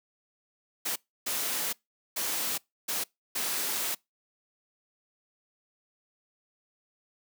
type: noise bursts at uneven times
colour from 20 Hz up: white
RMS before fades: -31 dBFS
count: 5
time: 0.85-0.96 / 1.26-1.73 / 2.16-2.58 / 2.88-3.04 / 3.35-3.95 s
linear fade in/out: 10 ms
effects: noise-tail reverb RT60 0.2 s tail -25 dB re dry + high-pass 200 Hz 12 dB/octave